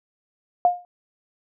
sine tone with exponential decay, 710 Hz, F5, 28 cents sharp, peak -10 dBFS, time 0.65-0.85 s, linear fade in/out 1 ms, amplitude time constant 43 ms, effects none

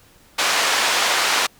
pink band-pass noise, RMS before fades -19 dBFS, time 0.38-1.47 s, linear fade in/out 10 ms, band 820 to 6600 Hz, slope 12 dB/octave, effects pink hiss -52 dBFS RMS until 1.59 s

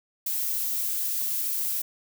violet noise, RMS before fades -28 dBFS, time 0.26-1.82 s, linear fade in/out 5 ms, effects none

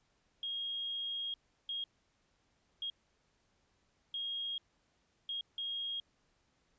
sine tone bursts at uneven times, 3262 Hz, G#7, 32 cents flat, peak -36 dBFS, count 6, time 0.43-1.34 / 1.69-1.84 / 2.82-2.9 / 4.14-4.58 / 5.29-5.41 / 5.58-6 s, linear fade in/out 2 ms, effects pink hiss -75 dBFS RMS until 6.78 s + resampled to 16000 Hz

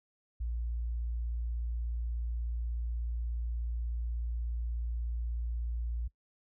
sine tone, 58.27 Hz, A#1, in tune, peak -31 dBFS, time 0.4-6.08 s, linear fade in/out 10 ms, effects noise-tail reverb RT60 0.1 s tail -21 dB re dry + tanh soft clip ceiling -27 dBFS

